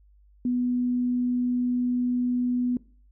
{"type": "tone", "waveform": "sine", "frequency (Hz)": 246.9, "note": "B3", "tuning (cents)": 0, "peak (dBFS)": -22, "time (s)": [0.45, 2.77], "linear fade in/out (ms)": 2, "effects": ["noise-tail reverb RT60 0.4 s tail -20 dB re dry", "added 50 Hz sine -54 dBFS peak until 3.11 s"]}